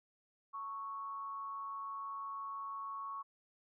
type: tone with amplitude modulation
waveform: sine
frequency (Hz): 1107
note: C#6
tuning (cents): -3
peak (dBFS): -38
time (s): 0.53-3.23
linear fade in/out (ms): 20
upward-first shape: sine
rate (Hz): 206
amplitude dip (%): 50
effects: none